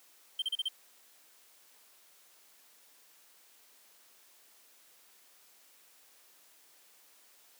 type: tone bursts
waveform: triangle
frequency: 3136 Hz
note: G7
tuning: in tune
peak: -28 dBFS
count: 5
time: 0.39-0.685 s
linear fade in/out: 5 ms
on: 31 ms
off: 35 ms
effects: white hiss -62 dBFS RMS until 7.59 s + high-pass 300 Hz 12 dB/octave